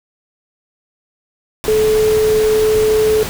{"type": "tone in noise", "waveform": "sine", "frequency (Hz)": 432.4, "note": "A4", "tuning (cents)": -30, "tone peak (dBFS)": -10, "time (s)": [1.68, 3.23], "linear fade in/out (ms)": 0, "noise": "pink", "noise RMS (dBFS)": -24, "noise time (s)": [1.64, 3.29], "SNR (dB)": 11, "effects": []}